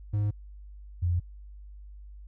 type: tone pair in turn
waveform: triangle / sine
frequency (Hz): 103.83 / 87.31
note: G#2 / F2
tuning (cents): 0 / 0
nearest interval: minor third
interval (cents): 300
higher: first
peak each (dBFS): -22 / -23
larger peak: first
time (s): 0.13-0.31 / 1.02-1.2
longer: neither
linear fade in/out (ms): 10
effects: added 50 Hz sine -43 dBFS peak until 2.27 s